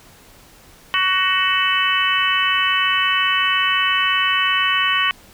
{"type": "harmonic tone with a mistuned harmonic", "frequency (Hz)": 374.3, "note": "F#4", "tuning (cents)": 20, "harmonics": [3, 4, 5, 6, 7, 8], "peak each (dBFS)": [-21, -25, -22, -27, -23, -20], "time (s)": [0.94, 5.11], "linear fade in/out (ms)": 0, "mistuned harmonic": 6, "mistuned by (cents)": -17, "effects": ["pink hiss -47 dBFS RMS until 5.33 s"]}